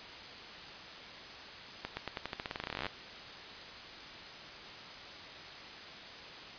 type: accelerating click train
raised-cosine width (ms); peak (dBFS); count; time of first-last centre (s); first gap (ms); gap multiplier
0.3; -20; 24; 1.85-2.866; 120; 0.89
effects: white hiss -47 dBFS RMS until 6.58 s + resampled to 11025 Hz